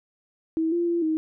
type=tone with pitch steps; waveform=sine; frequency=322.8 / 344.2 / 341.6 / 315.8 Hz; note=E4 / F4 / F4 / D#4; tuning=-36 / -25 / -38 / +26 cents; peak=-21 dBFS; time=0.57-1.17 s; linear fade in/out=0 ms; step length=150 ms; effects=none